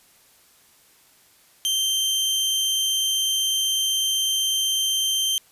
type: tone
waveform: sawtooth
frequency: 3136 Hz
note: G7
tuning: in tune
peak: -17 dBFS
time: 1.65-5.38 s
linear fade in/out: 0 ms
effects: white hiss -56 dBFS RMS until 5.51 s + resampled to 32000 Hz